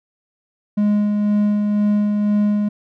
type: tone with tremolo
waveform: triangle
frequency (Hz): 207.7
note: G#3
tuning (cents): 0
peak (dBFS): -11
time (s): 0.77-2.69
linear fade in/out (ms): 10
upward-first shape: sine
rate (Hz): 2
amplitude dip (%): 30
effects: none